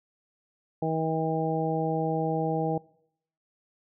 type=harmonic tone; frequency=160 Hz; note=D#3; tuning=49 cents sharp; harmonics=1 / 2 / 3 / 4 / 5; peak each=-30 / -32 / -31 / -34 / -32 dBFS; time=0.82-2.78 s; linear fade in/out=5 ms; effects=noise-tail reverb RT60 0.7 s tail -22 dB re dry

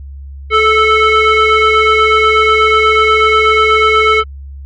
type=tone with frequency modulation; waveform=sine; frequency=442.1 Hz; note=A4; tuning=8 cents sharp; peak=-5 dBFS; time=0.5-4.24 s; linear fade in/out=50 ms; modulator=876 Hz; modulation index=2.4; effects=tanh soft clip ceiling -3 dBFS + added 69 Hz sine -26 dBFS peak until 4.65 s

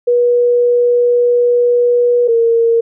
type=tone pair in turn; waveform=sine; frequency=484.1 / 461.7 Hz; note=B4 / A#4; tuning=-35 / -17 cents; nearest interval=minor second; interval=82 cents; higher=first; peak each=-8 dBFS; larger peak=neither; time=0.07-2.28 / 2.28-2.81 s; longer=first; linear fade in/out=10 ms; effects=none

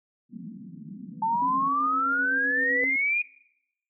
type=band-pass noise; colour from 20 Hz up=pink; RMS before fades=-41 dBFS; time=0.29-1.7 s; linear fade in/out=50 ms; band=170 to 250 Hz; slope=48 dB/octave
type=tone with exponential growth; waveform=sine; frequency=493.9 Hz; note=B4; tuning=in tune; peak=-27 dBFS; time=1.13-2.84 s; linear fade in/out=0 ms; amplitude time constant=370 ms
type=exponential sweep; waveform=sine; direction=up; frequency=880 to 2469 Hz; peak=-22 dBFS; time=1.22-3.22 s; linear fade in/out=5 ms
type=tone with tremolo; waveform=sine; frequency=269.9 Hz; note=C#4; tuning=46 cents flat; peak=-32 dBFS; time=1.42-2.96 s; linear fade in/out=2 ms; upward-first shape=square; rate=7.8 Hz; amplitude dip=35%
effects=noise-tail reverb RT60 0.8 s tail -21 dB re dry

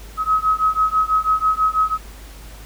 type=beating tone pair; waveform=sine; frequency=1273 / 1279.1 Hz; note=D#6 / D#6; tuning=+39 / +47 cents; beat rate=6.1 Hz; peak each=-18 dBFS; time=0.17-1.98 s; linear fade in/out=50 ms; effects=added 51 Hz sine -36 dBFS peak until 2.65 s + pink hiss -43 dBFS RMS until 2.65 s

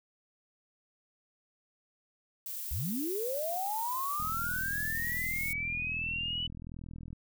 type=noise; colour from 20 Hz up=violet; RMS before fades=-39 dBFS; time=2.46-5.53 s; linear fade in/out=2 ms
type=linear sweep; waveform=sine; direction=up; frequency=52.5 to 2990 Hz; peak=-32 dBFS; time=2.71-6.47 s; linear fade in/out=5 ms
type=click train; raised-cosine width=5 ms; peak=-32 dBFS; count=122; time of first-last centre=4.2-7.13 s; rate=41.3 Hz
effects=none

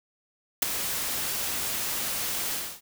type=noise with ADSR envelope; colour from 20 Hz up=white; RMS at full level=-18 dBFS; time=0.62-2.81 s; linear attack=7 ms; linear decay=7 ms; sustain=-12 dB; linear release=280 ms; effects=none

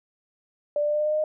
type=tone with pitch steps; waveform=sine; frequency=587.3 / 591.4 / 595.5 / 599.6 / 603.8 / 608 / 612.2 / 616.5 Hz; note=D5 / D5 / D5 / D5 / D5 / D#5 / D#5 / D#5; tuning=0 / +12 / +24 / +36 / +48 / -40 / -28 / -16 cents; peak=-21 dBFS; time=0.76-1.24 s; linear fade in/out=2 ms; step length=60 ms; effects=none

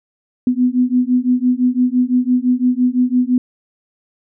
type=beating tone pair; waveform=sine; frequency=246.9 / 252.8 Hz; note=B3 / B3; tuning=0 / +41 cents; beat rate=5.9 Hz; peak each=-15 dBFS; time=0.47-3.38 s; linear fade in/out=2 ms; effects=none

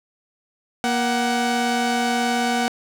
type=tone pair together; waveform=sawtooth; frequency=236.8 / 749 Hz; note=A#3 / F#5; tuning=+27 / +21 cents; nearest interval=octave + minor sixth; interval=1994 cents; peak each=-18 dBFS; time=0.84-2.68 s; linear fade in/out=0 ms; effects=low-pass 9000 Hz 12 dB/octave + 8-bit

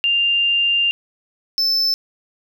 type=tone pair in turn; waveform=sine / triangle; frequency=2794 / 5274 Hz; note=F7 / E8; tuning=0 / 0 cents; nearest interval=major seventh; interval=1100 cents; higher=second; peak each=-14 dBFS; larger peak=neither; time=0.04-0.91 / 1.58-1.94 s; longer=first; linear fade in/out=0 ms; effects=none

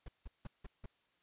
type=noise bursts; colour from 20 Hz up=brown; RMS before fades=-45 dBFS; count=5; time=0.06-0.86 s; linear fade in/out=5 ms; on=24 ms; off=170 ms; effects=white hiss -75 dBFS RMS until 1.22 s + resampled to 8000 Hz

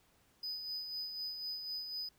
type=tone with tremolo; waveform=triangle; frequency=4991 Hz; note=D#8; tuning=5 cents sharp; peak=-36 dBFS; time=0.43-2.09 s; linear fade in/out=5 ms; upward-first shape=sine; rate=4 Hz; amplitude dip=45%; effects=pink hiss -70 dBFS RMS until 2.18 s

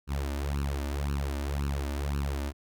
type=tone with flanger; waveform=sawtooth; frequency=70.5 Hz; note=C#2; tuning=30 cents sharp; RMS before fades=-31 dBFS; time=0.07-2.53 s; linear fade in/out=50 ms; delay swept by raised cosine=0.71 to 3.41 ms; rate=1.9 Hz; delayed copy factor=+0.95; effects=none

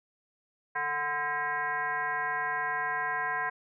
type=tone with frequency modulation; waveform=sine; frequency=1318.5 Hz; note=E6; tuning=in tune; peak=-28 dBFS; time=0.75-3.5 s; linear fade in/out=10 ms; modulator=291 Hz; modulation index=2.1; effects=none

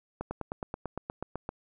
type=slowing click train; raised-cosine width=1 ms; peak=-20 dBFS; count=12; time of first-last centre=0.21-1.491 s; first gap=100 ms; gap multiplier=1.03; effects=none

